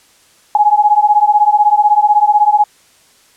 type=beating tone pair; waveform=sine; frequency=829 / 845 Hz; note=G#5 / G#5; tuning=-3 / +30 cents; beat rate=16 Hz; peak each=-10 dBFS; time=0.55-2.64 s; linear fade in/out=2 ms; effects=white hiss -49 dBFS RMS until 3.36 s + low-pass 10000 Hz 12 dB/octave